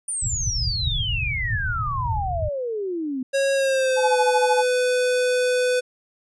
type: exponential sweep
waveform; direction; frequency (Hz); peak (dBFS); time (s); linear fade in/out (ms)
sine; down; 9450 to 250; -24; 0.08-3.23; 5
type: low-pass noise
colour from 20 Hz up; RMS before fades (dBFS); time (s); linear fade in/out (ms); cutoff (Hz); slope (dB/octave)
white; -27; 0.22-2.49; 5; 130; 48
type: tone with pitch glide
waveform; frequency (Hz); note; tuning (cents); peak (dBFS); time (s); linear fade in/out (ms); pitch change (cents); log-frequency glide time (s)
square; 548 to 499.6; C#5 to B4; -20 to +20; -19; 3.33-5.81; 20; -160; 3.54-4.18
type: tone with tremolo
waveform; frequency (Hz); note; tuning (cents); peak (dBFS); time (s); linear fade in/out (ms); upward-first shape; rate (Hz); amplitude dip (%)
sine; 853; G#5; +46; -16; 3.96-4.65; 50; sine; 13; 95
effects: resampled to 24000 Hz